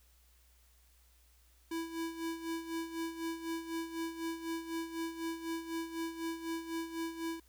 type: tone with tremolo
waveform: square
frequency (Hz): 329.6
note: E4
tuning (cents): 0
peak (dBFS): -35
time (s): 1.71-7.4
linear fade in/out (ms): 5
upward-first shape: sine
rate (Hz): 4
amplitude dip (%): 70
effects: added 60 Hz sine -64 dBFS peak until 7.48 s + white hiss -69 dBFS RMS until 7.48 s